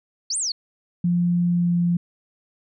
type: exponential two-way sweep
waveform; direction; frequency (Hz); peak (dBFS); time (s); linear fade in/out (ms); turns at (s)
sine; up then down; 4186 to 9397 to 4186; -22; 0.3-0.52; 5; 0.37
type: tone with pitch glide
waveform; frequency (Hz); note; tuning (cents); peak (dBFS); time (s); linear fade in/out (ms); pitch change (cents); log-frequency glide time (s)
sine; 174.61 to 173.4; F3 to F3; 0 to -12; -17; 1.04-1.97; 5; -12; 1.48-1.77
effects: none